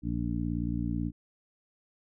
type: harmonic tone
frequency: 58.27 Hz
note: A#1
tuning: in tune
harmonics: 1 / 2 / 3 / 4 / 5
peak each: -35 / -35 / -35 / -35 / -35 dBFS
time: 0.02-1.12 s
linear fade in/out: 50 ms
effects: none